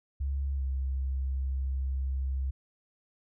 sine tone with pitch glide, 68.9 to 66.44 Hz, C#2 to C2, -10 to +27 cents, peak -28 dBFS, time 0.2-2.51 s, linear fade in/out 10 ms, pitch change -63 cents, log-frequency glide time 0.56-0.62 s, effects none

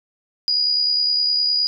sine tone with amplitude modulation, 4900 Hz, D#8, 27 cents flat, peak -14 dBFS, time 0.48-1.67 s, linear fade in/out 0 ms, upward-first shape sine, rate 69.7 Hz, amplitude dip 45%, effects none

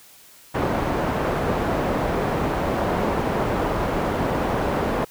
white low-pass noise, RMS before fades -23 dBFS, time 0.54-5.05 s, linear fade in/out 10 ms, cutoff 750 Hz, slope 12 dB/octave, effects white hiss -49 dBFS RMS until 5.1 s

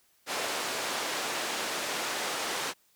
pink band-pass noise, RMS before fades -33 dBFS, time 0.26-2.74 s, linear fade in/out 50 ms, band 450 to 8300 Hz, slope 12 dB/octave, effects white hiss -67 dBFS RMS until 2.95 s

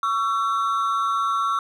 triangle ring-modulated tone, 1232 Hz, D#6, 17 cents flat, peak -15 dBFS, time 0.03-1.59 s, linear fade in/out 2 ms, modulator 110 Hz, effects none

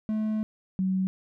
triangle / sine tone pair in turn, 216.1 / 188.4 Hz, A3 / F#3, -31 / +32 cents, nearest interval major second, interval 237 cents, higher first, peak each -23 dBFS, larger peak neither, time 0.09-0.43 / 0.79-1.07 s, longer first, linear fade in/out 0 ms, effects none

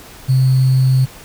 sine tone with sample-and-hold, 130.81 Hz, C3, in tune, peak -9 dBFS, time 0.28-1.06 s, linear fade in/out 20 ms, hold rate 4410 Hz, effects pink hiss -38 dBFS RMS until 1.24 s

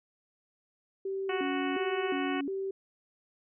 sine tone with vibrato, 329.6 Hz, E4, in tune, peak -31 dBFS, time 1.05-2.71 s, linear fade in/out 5 ms, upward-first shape square, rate 1.4 Hz, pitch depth 280 cents each way
harmonic tone, 370 Hz, F#4, in tune, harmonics 1 / 2 / 3 / 4 / 5 / 6 / 7 / 8, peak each -35 / -38 / -40 / -41 / -42 / -43 / -43 / -44 dBFS, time 1.29-2.41 s, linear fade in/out 5 ms
effects none

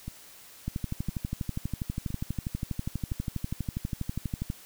two click trains, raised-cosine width 5 ms, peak -23 / -18 dBFS, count 4 / 48, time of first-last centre 0.08-3.116 / 0.68-4.501 s, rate 0.988 / 12.3 Hz, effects white hiss -51 dBFS RMS until 4.65 s

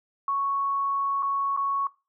sine tone with dropouts, 1108.7 Hz, C#6, in tune, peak -23 dBFS, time 0.28-1.87 s, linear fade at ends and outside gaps 2 ms, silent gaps 1.225-1.229 / 1.565-1.573 s, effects noise-tail reverb RT60 0.3 s tail -21 dB re dry

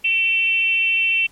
sine tone with frequency modulation, 2693 Hz, E7, 36 cents sharp, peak -15 dBFS, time 0.04-1.27 s, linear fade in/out 10 ms, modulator 402 Hz, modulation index 0.44, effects pink hiss -53 dBFS RMS until 1.31 s + MP3 64 kbps

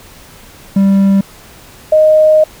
triangle / sine tone pair in turn, 196 / 620.5 Hz, G3 / D#5, 0 / -5 cents, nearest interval octave + minor sixth, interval 1995 cents, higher second, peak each -4 dBFS, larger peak neither, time 0.76-1.21 / 1.92-2.44 s, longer second, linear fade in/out 5 ms, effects pink hiss -38 dBFS RMS until 2.6 s

